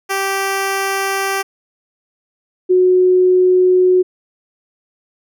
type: tone pair in turn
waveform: 10% pulse / sine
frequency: 390 / 366.6 Hz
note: G4 / F#4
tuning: -9 / -16 cents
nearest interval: minor second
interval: 107 cents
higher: first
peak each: -8 dBFS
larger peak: neither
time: 0.09-1.43 / 2.69-4.03 s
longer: neither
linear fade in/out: 20 ms
effects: none